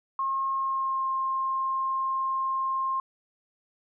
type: tone with pitch glide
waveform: sine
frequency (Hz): 1076 to 1061.8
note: C6 to C6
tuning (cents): +48 to +25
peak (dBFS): -25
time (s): 0.19-3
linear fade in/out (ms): 2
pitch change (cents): -23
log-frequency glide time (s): 0.54-1.09
effects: none